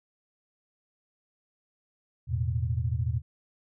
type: chord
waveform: sine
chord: E suspended fourth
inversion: none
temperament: equal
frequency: 82.41 / 110 / 123.47 Hz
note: E2 / A2 / B2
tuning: 0 / 0 / 0 cents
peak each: -30 dBFS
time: 2.27-3.22 s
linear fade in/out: 50 ms
effects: none